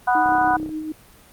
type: harmonic tone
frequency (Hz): 246.9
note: B3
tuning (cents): 0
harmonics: 3 / 4 / 5 / 6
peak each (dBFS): -17 / -21 / -27 / -23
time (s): 0.07-0.57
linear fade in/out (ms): 10
type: tone with tremolo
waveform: sine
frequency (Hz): 311.1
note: D#4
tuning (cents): 0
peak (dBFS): -24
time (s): 0.15-0.92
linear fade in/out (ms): 2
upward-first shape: sine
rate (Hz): 6.9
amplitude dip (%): 40
type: click train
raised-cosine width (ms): 2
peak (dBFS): -21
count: 15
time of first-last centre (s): 0.26-0.692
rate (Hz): 32.4
effects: pink hiss -49 dBFS RMS until 1.32 s + Opus 32 kbps